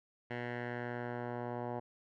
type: tone with low-pass filter sweep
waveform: 10% pulse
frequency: 121.2 Hz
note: B2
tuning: 32 cents flat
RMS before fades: -40 dBFS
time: 0.3-1.8 s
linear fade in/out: 10 ms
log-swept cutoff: 2200 to 930 Hz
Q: 2.4
effects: none